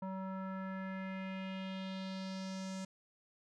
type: tone with low-pass filter sweep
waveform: square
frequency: 190 Hz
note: F#3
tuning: 46 cents sharp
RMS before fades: -42 dBFS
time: 0.02-2.85 s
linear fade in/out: 5 ms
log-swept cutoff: 990 to 7200 Hz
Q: 2.6
effects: none